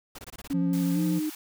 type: noise bursts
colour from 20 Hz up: pink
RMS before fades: -42 dBFS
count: 7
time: 0.15-0.534 s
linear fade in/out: 5 ms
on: 36 ms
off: 22 ms
type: tone with pitch glide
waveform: sine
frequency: 277.2 to 307.6 Hz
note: C#4 to D#4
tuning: 0 to -20 cents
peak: -26 dBFS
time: 0.5-1.3 s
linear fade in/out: 10 ms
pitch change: +180 cents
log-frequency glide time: 0.93-1 s
type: tone with vibrato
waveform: triangle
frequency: 174.61 Hz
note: F3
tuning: in tune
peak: -23 dBFS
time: 0.53-1.2 s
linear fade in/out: 20 ms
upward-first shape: sine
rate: 12 Hz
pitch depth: 23 cents each way
type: high-pass noise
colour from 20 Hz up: white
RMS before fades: -42 dBFS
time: 0.73-1.35 s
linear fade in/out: 2 ms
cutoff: 680 Hz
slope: 96 dB/octave
effects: none